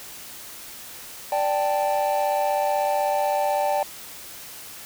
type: chord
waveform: triangle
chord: D suspended fourth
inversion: none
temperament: equal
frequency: 587.3 / 784 / 880 Hz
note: D5 / G5 / A5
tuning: 0 / 0 / 0 cents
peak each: -22 / -22 / -25 dBFS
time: 1.32-3.83 s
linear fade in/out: 2 ms
effects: white hiss -40 dBFS RMS until 4.85 s